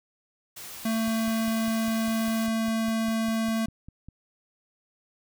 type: noise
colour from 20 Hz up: white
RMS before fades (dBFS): -41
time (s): 0.56-2.47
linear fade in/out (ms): 10
type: tone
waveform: square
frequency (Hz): 223.9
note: A3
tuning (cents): +30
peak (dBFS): -25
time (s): 0.85-3.66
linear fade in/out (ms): 5
type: click train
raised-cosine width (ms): 5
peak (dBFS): -31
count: 16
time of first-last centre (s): 1.08-4.086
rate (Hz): 4.99
effects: none